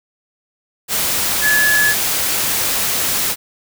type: tone in noise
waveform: sine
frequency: 1706 Hz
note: G#6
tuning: 46 cents sharp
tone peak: -12 dBFS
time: 1.41-1.95 s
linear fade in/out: 50 ms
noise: white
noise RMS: -18 dBFS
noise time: 0.88-3.36 s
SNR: +3 dB
effects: none